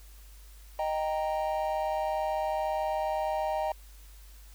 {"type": "chord", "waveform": "triangle", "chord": "Eb major", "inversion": "none", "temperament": "equal", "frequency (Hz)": [622.3, 784, 932.3], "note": ["Eb5", "G5", "Bb5"], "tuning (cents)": [0, 0, 0], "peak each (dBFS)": [-29, -30, -33], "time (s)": [0.79, 3.72], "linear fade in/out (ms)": 2, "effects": ["added 50 Hz sine -48 dBFS peak until 4.54 s", "white hiss -58 dBFS RMS until 4.54 s"]}